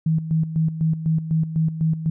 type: tone with tremolo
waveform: sine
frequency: 160 Hz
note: D#3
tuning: 49 cents sharp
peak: -16 dBFS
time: 0.06-2.1 s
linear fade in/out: 5 ms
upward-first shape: square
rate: 4 Hz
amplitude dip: 70%
effects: none